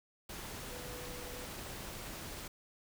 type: tone in noise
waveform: sine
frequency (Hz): 493.9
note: B4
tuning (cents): 0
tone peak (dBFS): -49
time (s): 0.7-1.45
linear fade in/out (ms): 5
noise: pink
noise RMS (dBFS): -45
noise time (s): 0.29-2.48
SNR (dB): -7
effects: none